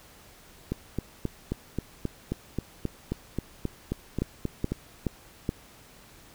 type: two click trains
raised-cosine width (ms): 3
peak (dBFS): -13 / -15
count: 4 / 16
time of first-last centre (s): 4.22-5.491 / 0.72-4.72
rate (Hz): 2.36 / 3.75
effects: pink hiss -53 dBFS RMS until 6.34 s